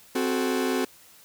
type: chord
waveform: 40% pulse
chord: F# diminished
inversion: second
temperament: equal with one note detuned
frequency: 261.6 / 370 / 435.2 Hz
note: C4 / F#4 / A4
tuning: 0 / 0 / -19 cents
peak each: -26 / -27 / -29 dBFS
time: 0.15-0.85 s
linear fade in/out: 5 ms
effects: white hiss -53 dBFS RMS until 1.24 s